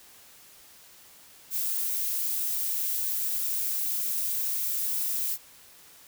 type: noise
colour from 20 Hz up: violet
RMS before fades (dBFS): -29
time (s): 1.5-5.38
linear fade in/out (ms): 50
effects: white hiss -53 dBFS RMS until 6.07 s